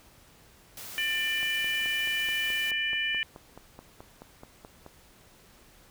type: noise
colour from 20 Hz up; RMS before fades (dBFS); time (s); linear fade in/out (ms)
white; -42; 0.77-2.71; 2
type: harmonic tone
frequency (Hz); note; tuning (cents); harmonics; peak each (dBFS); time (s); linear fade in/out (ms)
595; D5; +22; 3 / 4 / 5; -31 / -31 / -31; 0.98-3.23; 0
type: click train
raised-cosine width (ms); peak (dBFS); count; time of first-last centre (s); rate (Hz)
1; -30; 17; 1.43-4.863; 4.66
effects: pink hiss -57 dBFS RMS until 5.9 s